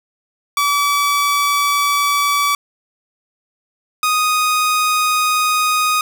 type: tone pair in turn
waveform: sawtooth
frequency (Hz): 1148 / 1244.5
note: D6 / D#6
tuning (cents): -40 / 0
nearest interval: minor second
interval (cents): 140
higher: second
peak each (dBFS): -10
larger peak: neither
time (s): 0.57-2.55 / 4.03-6.01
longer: neither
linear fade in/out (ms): 2
effects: none